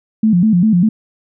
sine tone with vibrato, 196 Hz, G3, in tune, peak -8 dBFS, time 0.23-0.89 s, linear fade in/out 5 ms, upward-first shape square, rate 5 Hz, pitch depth 190 cents each way, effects none

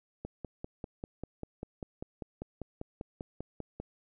click train, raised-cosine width 2 ms, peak -25 dBFS, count 19, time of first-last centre 0.25-3.8 s, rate 5.07 Hz, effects none

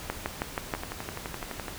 two click trains, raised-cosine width 0.5 ms, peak -13 / -19 dBFS, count 5 / 12, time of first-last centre 0.1-0.738 / 0.75-1.682 s, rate 6.27 / 11.8 Hz, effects pink hiss -41 dBFS RMS until 1.78 s

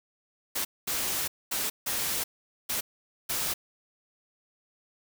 white noise bursts at uneven times, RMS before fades -30 dBFS, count 6, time 0.55-0.65 / 0.87-1.28 / 1.51-1.7 / 1.86-2.24 / 2.69-2.81 / 3.29-3.54 s, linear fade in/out 10 ms, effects none

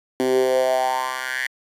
10% pulse tone with high-pass filter sweep, 129.1 Hz, C3, 23 cents flat, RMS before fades -21 dBFS, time 0.2-1.47 s, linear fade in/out 0 ms, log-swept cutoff 300 to 1900 Hz, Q 5.5, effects resampled to 32000 Hz

